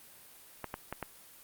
clicks, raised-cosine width 0.5 ms, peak -21 dBFS, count 4, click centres 0.643 / 0.741 / 0.926 / 1.027 s, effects white hiss -55 dBFS RMS until 1.43 s + Opus 32 kbps

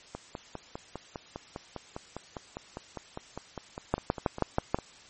two click trains, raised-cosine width 1 ms, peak -22 / -10 dBFS, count 24 / 6, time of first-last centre 0.15-4.787 / 3.94-4.745 s, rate 4.96 / 6.21 Hz, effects white hiss -53 dBFS RMS until 5.09 s + MP3 32 kbps

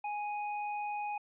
square tone, 830.6 Hz, G#5, in tune, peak -35 dBFS, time 0.04-1.18 s, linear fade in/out 5 ms, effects resampled to 8000 Hz

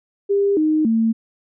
sine tone with pitch steps, 400.3 / 309.9 / 225.1 Hz, G4 / D#4 / A3, +36 / -7 / +40 cents, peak -14 dBFS, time 0.29-1.13 s, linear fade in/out 20 ms, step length 280 ms, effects none

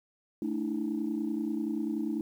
sine chord, A suspended fourth, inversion none, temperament equal with one note detuned, 220 / 293.7 / 324 Hz, A3 / D4 / E4, 0 / 0 / -30 cents, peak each -33 dBFS, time 0.42-2.21 s, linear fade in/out 2 ms, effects tanh soft clip ceiling -22 dBFS + 10-bit

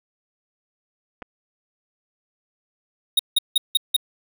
clicks, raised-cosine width 0.5 ms, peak -21 dBFS, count 2, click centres 1.221 / 1.225 s
square tone bursts, 3745 Hz, A#7, 7 cents sharp, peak -14 dBFS, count 5, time 3.17-3.965 s, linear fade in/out 5 ms, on 23 ms, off 170 ms
effects none

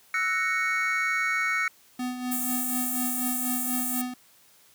triangle chord, F# dominant seventh, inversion third, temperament equal, 1318.5 / 1480 / 1864.7 / 2217 Hz, E6 / F#6 / A#6 / C#7, 0 / 0 / 0 / 0 cents, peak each -29 / -30 / -29 / -25 dBFS, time 0.14-1.68 s, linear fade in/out 2 ms
square tone with tremolo, 250 Hz, B3, 21 cents sharp, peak -28 dBFS, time 1.99-4.14 s, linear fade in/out 5 ms, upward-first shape sine, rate 4.1 Hz, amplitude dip 55%
white high-pass noise, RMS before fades -30 dBFS, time 2.31-4.02 s, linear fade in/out 10 ms, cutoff 7000 Hz, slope 48 dB/octave
effects white hiss -58 dBFS RMS until 4.74 s + high-pass 60 Hz 12 dB/octave

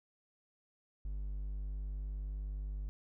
triangle tone, 49.81 Hz, G1, 28 cents sharp, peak -35 dBFS, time 1.05-2.89 s, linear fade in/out 0 ms, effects none

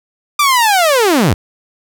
sawtooth linear sweep, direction down, 1200 to 70.6 Hz, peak -5 dBFS, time 0.39-1.34 s, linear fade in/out 5 ms, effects none

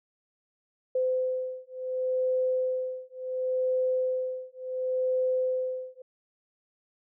sine beating tone pair, 512 / 512.7 Hz, C5 / C5, -38 / -35 cents, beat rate 0.7 Hz, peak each -29 dBFS, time 0.95-6.02 s, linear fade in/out 5 ms, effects none

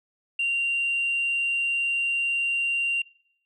sine tone, 2769 Hz, F7, 15 cents flat, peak -21 dBFS, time 0.39-3.02 s, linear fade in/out 5 ms, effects noise-tail reverb RT60 0.7 s tail -23 dB re dry + tanh soft clip ceiling -19 dBFS

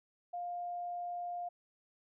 sine tone, 704 Hz, F5, 14 cents sharp, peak -37 dBFS, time 0.33-1.49 s, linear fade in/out 10 ms, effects none

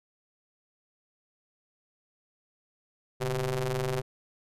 sawtooth ring-modulated tone, 125.9 Hz, B2, 34 cents sharp, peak -21 dBFS, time 3.2-4.02 s, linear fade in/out 20 ms, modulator 263 Hz, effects resampled to 32000 Hz

